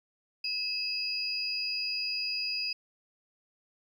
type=tone pair together; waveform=sine; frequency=2600 / 4900 Hz; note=E7 / D#8; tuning=-24 / -27 cents; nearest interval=major seventh; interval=1097 cents; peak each=-36 / -31 dBFS; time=0.44-2.73 s; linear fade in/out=5 ms; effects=10-bit